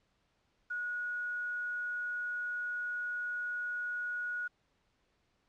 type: tone with quantisation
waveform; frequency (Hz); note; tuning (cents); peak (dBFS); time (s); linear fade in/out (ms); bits
sine; 1455; F#6; -29; -34; 0.7-4.48; 10; 10
effects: pink hiss -75 dBFS RMS until 5.48 s + low-pass 5000 Hz 12 dB/octave